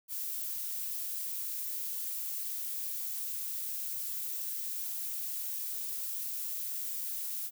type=noise; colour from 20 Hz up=violet; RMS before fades=-37 dBFS; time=0.08-7.51 s; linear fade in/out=50 ms; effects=none